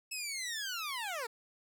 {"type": "linear sweep", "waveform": "15% pulse", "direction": "down", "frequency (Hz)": [2623, 433.9], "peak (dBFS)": -30, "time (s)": [0.11, 1.27], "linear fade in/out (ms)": 10, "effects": []}